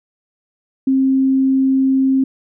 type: tone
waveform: sine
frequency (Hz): 266.1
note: C4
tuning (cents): +29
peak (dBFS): -11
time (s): 0.87-2.24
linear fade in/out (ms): 5
effects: none